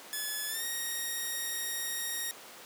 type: tone with pitch glide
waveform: 5% pulse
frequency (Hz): 1716 to 1871.3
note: A6 to A#6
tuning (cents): -44 to +6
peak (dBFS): -23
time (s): 0.13-2.31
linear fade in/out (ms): 0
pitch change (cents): +150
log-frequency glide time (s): 0.48-0.64
effects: pink hiss -48 dBFS RMS until 2.65 s + high-pass 400 Hz 12 dB/octave